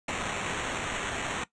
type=noise with sample-and-hold; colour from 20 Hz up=white; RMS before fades=-33 dBFS; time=0.08-1.44 s; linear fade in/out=5 ms; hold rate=4900 Hz; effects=noise-tail reverb RT60 0.1 s tail -17 dB re dry + resampled to 22050 Hz